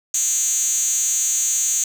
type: tone with high-pass filter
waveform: 5% pulse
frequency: 261.7 Hz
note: C4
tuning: in tune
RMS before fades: -20 dBFS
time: 0.14-1.84 s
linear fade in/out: 2 ms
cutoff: 6400 Hz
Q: 9.6
effects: none